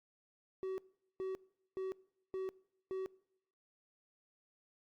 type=tone bursts; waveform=triangle; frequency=378.9 Hz; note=F#4; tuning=41 cents sharp; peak=-35 dBFS; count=5; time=0.63-3.06 s; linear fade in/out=0 ms; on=150 ms; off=420 ms; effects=noise-tail reverb RT60 0.8 s tail -23 dB re dry + Opus 48 kbps